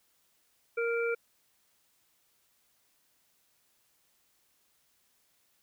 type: harmonic tone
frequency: 466.2 Hz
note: A#4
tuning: in tune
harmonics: 1 / 3 / 5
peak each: -29 / -35 / -37 dBFS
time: 0.77-1.15 s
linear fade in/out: 10 ms
effects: white hiss -71 dBFS RMS until 5.62 s